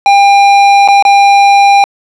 square tone with dropouts, 800 Hz, G5, 35 cents sharp, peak -3 dBFS, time 0.06-1.84 s, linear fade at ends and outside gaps 1 ms, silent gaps 0.877-0.885 / 1.025-1.051 s, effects low-pass 4000 Hz 12 dB/octave + 7-bit

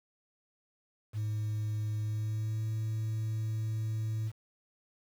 sine tone with pitch glide, 107 to 109.75 Hz, A2 to A2, -48 to -4 cents, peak -28 dBFS, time 1.13-4.32 s, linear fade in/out 50 ms, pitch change +44 cents, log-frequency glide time 2.03-2.66 s, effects tanh soft clip ceiling -30 dBFS + 9-bit

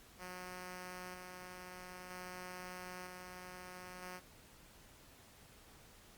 5% pulse tone with tremolo, 181.7 Hz, F#3, 31 cents flat, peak -35 dBFS, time 0.18-4.21 s, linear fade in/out 50 ms, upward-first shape square, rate 0.52 Hz, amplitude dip 30%, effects pink hiss -61 dBFS RMS until 6.17 s + Opus 48 kbps

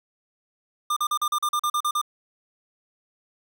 square tone bursts, 1200 Hz, D6, 37 cents sharp, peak -22 dBFS, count 11, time 0.9-2.015 s, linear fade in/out 5 ms, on 65 ms, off 40 ms, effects none

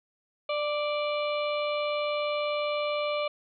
harmonic tone with a mistuned harmonic, 587.3 Hz, D5, in tune, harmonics 1 / 2 / 4 / 5 / 6 / 7, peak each -28 / -34 / -36 / -40 / -42 / -45 dBFS, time 0.49-3.28 s, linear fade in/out 5 ms, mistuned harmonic 1, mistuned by +15 cents, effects none

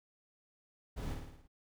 brown noise with echo, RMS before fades -39 dBFS, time 0.96-1.15 s, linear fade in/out 20 ms, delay 55 ms, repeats 6, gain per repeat -4 dB, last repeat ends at 1.48 s, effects none

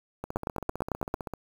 two click trains, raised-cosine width 1 ms, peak -14 / -20 dBFS, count 8 / 18, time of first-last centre 0.36-1.14 / 0.24-1.337 s, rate 8.97 / 15.5 Hz, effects 7-bit

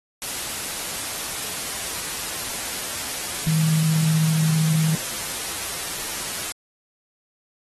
sine tone in noise, 158.3 Hz, D#3, 30 cents sharp, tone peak -17 dBFS, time 3.47-4.95 s, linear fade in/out 0 ms, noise white, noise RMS -29 dBFS, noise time 0.22-6.52 s, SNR +9 dB, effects AAC 32 kbps

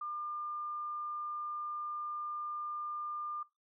sine tone, 1200 Hz, D6, 37 cents sharp, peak -37 dBFS, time 0.01-3.43 s, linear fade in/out 5 ms, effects noise-tail reverb RT60 0.2 s tail -19 dB re dry

